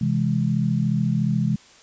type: chord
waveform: sine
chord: C augmented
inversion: none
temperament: equal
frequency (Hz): 130.81 / 164.81 / 207.7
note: C3 / E3 / G#3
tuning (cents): 0 / 0 / 0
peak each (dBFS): -23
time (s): 0.01-1.56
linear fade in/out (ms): 5
effects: white hiss -50 dBFS RMS until 1.82 s + resampled to 16000 Hz